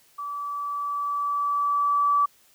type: tone with level ramp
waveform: sine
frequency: 1153 Hz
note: D6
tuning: 32 cents flat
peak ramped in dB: -30 to -17 dBFS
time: 0.18-2.26 s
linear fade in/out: 10 ms
effects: white hiss -59 dBFS RMS until 2.54 s